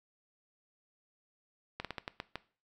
slowing click train, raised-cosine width 0.3 ms, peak -21 dBFS, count 7, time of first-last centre 1.8-2.356 s, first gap 47 ms, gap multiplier 1.27, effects noise-tail reverb RT60 0.4 s tail -18 dB re dry

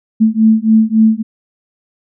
sine beating tone pair, 218.6 / 222.2 Hz, A3 / A3, -11 / +17 cents, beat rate 3.6 Hz, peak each -10 dBFS, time 0.2-1.23 s, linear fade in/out 20 ms, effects none

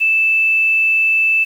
sine tone, 2637 Hz, E7, in tune, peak -11 dBFS, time 0-1.45 s, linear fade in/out 20 ms, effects 7-bit

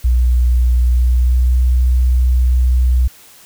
sine tone with pitch glide, 61 to 62.46 Hz, B1 to B1, -21 to +20 cents, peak -9 dBFS, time 0.04-3.08 s, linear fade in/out 10 ms, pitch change +41 cents, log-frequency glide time 0.86-1.56 s, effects white hiss -43 dBFS RMS until 3.45 s

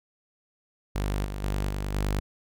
sawtooth tone with level steps, 49.71 Hz, G1, 25 cents sharp, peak -22 / -28 / -22 / -25 / -21 dBFS, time 0.95-2.2 s, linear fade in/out 10 ms, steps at 1.25 / 1.43 / 1.69 / 1.94 s, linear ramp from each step 10 ms, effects none

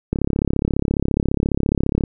click train, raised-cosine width 3 ms, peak -5 dBFS, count 67, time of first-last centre 0.13-2.038 s, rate 34.6 Hz, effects none

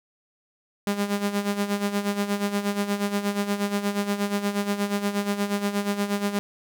sawtooth tone with tremolo, 202.6 Hz, G#3, 43 cents flat, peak -17 dBFS, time 0.87-6.39 s, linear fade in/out 0 ms, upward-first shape sine, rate 8.4 Hz, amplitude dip 70%, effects none

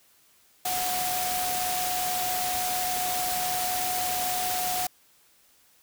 sine tone in noise, 730 Hz, F#5, 24 cents flat, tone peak -29 dBFS, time 0.65-4.87 s, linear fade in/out 5 ms, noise white, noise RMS -30 dBFS, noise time 0.65-4.87 s, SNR -2 dB, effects white hiss -61 dBFS RMS until 5.82 s

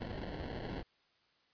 pink noise with sample-and-hold, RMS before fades -42 dBFS, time 0-0.83 s, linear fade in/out 10 ms, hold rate 1225 Hz, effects white hiss -72 dBFS RMS until 1.53 s + resampled to 11025 Hz

